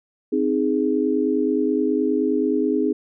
sine chord, Ab major, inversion first, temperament equal, 261.6 / 311.1 / 415.3 Hz, C4 / Eb4 / Ab4, 0 / 0 / 0 cents, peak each -22 dBFS, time 0.32-2.93 s, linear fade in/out 10 ms, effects none

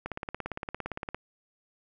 click train, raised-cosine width 0.5 ms, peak -19 dBFS, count 20, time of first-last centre 0.06-1.146 s, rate 17.5 Hz, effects none

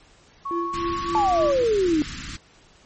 sine tone with pitch glide, 1108 to 1150.4 Hz, C#6 to D6, -1 to -36 cents, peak -26 dBFS, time 0.45-1.52 s, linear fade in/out 10 ms, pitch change +65 cents, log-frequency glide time 1.03-1.18 s
triangle tone with tremolo, 341.5 Hz, F4, 39 cents flat, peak -21 dBFS, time 0.51-1.64 s, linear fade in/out 0 ms, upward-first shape triangle, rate 3.5 Hz, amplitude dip 90%
pink band-stop noise, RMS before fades -34 dBFS, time 0.73-2.37 s, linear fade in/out 10 ms, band 320 to 1200 Hz, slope 48 dB/octave
sine exponential sweep, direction down, 890 to 293.7 Hz, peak -17 dBFS, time 1.15-2.02 s, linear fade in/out 0 ms
effects pink hiss -54 dBFS RMS until 2.85 s + MP3 32 kbps

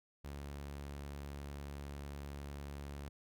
sawtooth tone, 71 Hz, C#2, 42 cents sharp, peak -40 dBFS, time 0.24-3.09 s, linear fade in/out 10 ms, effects none

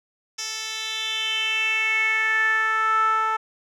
10% pulse tone with band-pass filter sweep, 440 Hz, A4, in tune, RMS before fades -23 dBFS, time 0.38-3.37 s, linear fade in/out 10 ms, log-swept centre 5100 to 1100 Hz, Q 5.2, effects none

